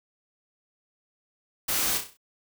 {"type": "noise with echo", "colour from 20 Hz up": "white", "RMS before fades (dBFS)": -27, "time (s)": [1.68, 1.98], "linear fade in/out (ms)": 10, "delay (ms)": 32, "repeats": 6, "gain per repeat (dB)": -6, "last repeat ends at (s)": 2.172, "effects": []}